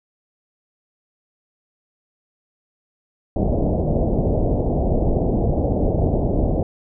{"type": "low-pass noise", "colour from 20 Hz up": "pink", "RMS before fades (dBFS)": -19, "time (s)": [3.36, 6.63], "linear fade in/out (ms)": 2, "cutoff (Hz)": 710, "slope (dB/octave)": 48, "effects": []}